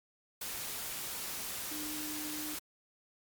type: tone in noise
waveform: sine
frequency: 303.4 Hz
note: D#4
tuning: 44 cents flat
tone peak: -42 dBFS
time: 1.71-2.55 s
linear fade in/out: 5 ms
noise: white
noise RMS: -40 dBFS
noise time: 0.41-2.59 s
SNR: -5 dB
effects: Opus 48 kbps